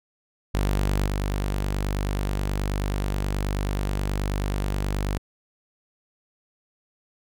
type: tone with level steps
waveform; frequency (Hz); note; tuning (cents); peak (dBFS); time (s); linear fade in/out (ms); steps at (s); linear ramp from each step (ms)
sawtooth; 49.36; G1; +13; -17 / -20; 0.54-5.18; 10; 1.06; 2
effects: none